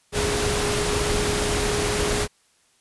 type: tone in noise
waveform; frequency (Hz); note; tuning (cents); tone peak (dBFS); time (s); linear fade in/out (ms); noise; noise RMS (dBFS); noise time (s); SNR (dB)
sine; 415.3; G#4; 0; -26; 0.12-2.28; 50; pink; -24; 0.12-2.28; -5
effects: white hiss -62 dBFS RMS until 2.8 s + resampled to 24000 Hz